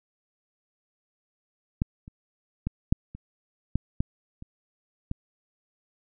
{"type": "clicks", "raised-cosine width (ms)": 5, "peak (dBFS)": [-11, -30, -15, -7, -27, -11, -12, -28, -17], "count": 9, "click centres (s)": [1.819, 2.079, 2.67, 2.925, 3.15, 3.756, 4.005, 4.424, 5.114], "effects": []}